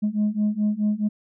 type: beating tone pair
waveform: sine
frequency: 207.7 / 212.4 Hz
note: G#3 / G#3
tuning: 0 / +39 cents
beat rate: 4.7 Hz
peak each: -22 / -21 dBFS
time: 0.02-1.09 s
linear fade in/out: 20 ms
effects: tanh soft clip ceiling -16 dBFS